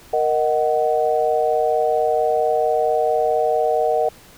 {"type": "chord", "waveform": "sine", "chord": "D# minor", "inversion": "second", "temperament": "just", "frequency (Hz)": [466.7, 622.3, 746.7], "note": ["A#4", "D#5", "F#5"], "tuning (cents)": [2, 0, 16], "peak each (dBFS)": -20, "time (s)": [0.13, 4.09], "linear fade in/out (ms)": 5, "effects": ["pink hiss -46 dBFS RMS until 4.37 s"]}